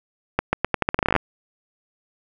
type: accelerating click train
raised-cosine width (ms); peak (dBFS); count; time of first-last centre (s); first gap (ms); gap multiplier
0.5; -3; 16; 0.39-1.163; 140; 0.83
effects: none